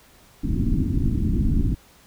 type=low-pass noise; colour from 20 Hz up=pink; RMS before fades=-21 dBFS; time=0.43-1.75 s; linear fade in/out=10 ms; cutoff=310 Hz; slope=48 dB/octave; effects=pink hiss -53 dBFS RMS until 2.06 s